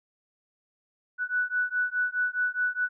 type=beating tone pair; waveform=sine; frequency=1480 / 1484.8 Hz; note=F#6 / F#6; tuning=0 / +6 cents; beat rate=4.8 Hz; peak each=-28 dBFS; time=1.18-2.89 s; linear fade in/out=50 ms; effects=none

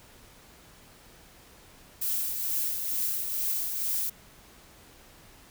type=noise with tremolo; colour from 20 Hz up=violet; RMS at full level=-28 dBFS; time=2.01-4.1 s; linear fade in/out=10 ms; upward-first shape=triangle; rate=2.2 Hz; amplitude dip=45%; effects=pink hiss -54 dBFS RMS until 5.5 s

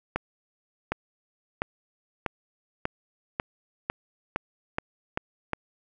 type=accelerating click train; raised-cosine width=0.5 ms; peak=-11 dBFS; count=11; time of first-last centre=0.16-5.533 s; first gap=760 ms; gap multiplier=0.92; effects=none

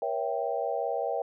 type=chord; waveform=sine; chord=A# diminished seventh; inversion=none; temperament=equal with one note detuned; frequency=476.5 / 554.4 / 659.3 / 784 Hz; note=A#4 / C#5 / E5 / G5; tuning=+38 / 0 / 0 / 0 cents; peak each=-33 dBFS; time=0.02-1.22 s; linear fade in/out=2 ms; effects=none

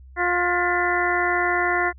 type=harmonic tone with a mistuned harmonic; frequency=353.8 Hz; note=F4; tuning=23 cents sharp; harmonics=1 / 2 / 3 / 4 / 5 / 6; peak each=-26 / -25 / -27 / -26 / -25 / -27 dBFS; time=0.16-1.93 s; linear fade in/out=50 ms; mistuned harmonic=6; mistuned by=-90 cents; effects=added 65 Hz sine -42 dBFS peak until 1.98 s

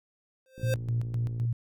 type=tone with exponential growth; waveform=square; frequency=523.3 Hz; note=C5; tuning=in tune; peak=-26 dBFS; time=0.46-0.74 s; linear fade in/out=1 ms; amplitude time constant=60 ms
type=click train; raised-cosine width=3 ms; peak=-33 dBFS; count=51; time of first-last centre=0.58-1.451 s; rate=57.4 Hz
type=tone with tremolo; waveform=sine; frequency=117.5 Hz; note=A#2; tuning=14 cents sharp; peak=-25 dBFS; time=0.63-1.53 s; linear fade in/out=5 ms; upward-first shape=square; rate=3.9 Hz; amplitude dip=55%
effects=none

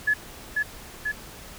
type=tone with echo; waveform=sine; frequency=1707 Hz; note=G#6; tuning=47 cents sharp; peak=-18 dBFS; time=0.07-0.14 s; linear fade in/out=10 ms; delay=490 ms; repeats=2; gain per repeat=-3 dB; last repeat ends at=1.12 s; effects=pink hiss -43 dBFS RMS until 1.58 s

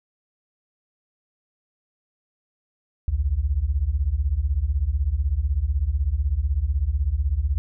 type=beating tone pair; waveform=sine; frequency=60.7 / 76.7 Hz; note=B1 / D#2; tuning=-29 / -24 cents; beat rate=16 Hz; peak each=-23 / -22 dBFS; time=3.08-7.58 s; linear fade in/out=0 ms; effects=none

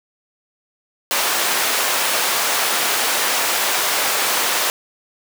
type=high-pass noise; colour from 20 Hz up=pink; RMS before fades=-19 dBFS; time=1.11-4.7 s; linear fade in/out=0 ms; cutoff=680 Hz; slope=12 dB/octave; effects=none

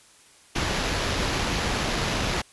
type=noise with sample-and-hold; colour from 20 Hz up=pink; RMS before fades=-26 dBFS; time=0.55-2.42 s; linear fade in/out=10 ms; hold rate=8820 Hz; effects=white hiss -54 dBFS RMS until 2.52 s + resampled to 24000 Hz

